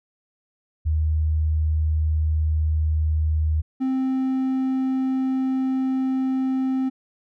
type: tone pair in turn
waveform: sine / triangle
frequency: 77.9 / 262.3 Hz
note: D#2 / C4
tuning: +3 / +4 cents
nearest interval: octave + major sixth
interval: 2101 cents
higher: second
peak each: -18 dBFS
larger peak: neither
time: 0.85-3.62 / 3.8-6.9 s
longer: second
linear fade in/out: 20 ms
effects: none